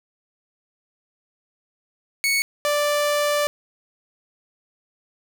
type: tone pair in turn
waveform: sawtooth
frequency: 2217 / 587.2 Hz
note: C#7 / D5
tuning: 0 / 0 cents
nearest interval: octave + major seventh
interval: 2300 cents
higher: first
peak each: -15 dBFS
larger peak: neither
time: 2.24-2.42 / 2.65-3.47 s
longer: second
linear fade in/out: 0 ms
effects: none